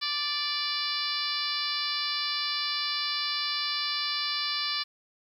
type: harmonic tone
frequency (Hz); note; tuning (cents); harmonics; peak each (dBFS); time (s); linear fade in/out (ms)
585; D5; -7; 2 / 3 / 4 / 5 / 6 / 7 / 8 / 9; -37 / -39 / -38 / -38 / -36 / -34 / -33 / -37; 0.01-4.84; 20
effects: 10-bit